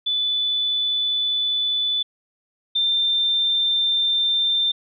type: tone pair in turn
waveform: sine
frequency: 3485 / 3581 Hz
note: A7 / A7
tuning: -17 / +30 cents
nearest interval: unison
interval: 47 cents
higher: second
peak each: -19 / -17 dBFS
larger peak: second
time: 0.06-2.03 / 2.75-4.72 s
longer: neither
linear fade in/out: 10 ms
effects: none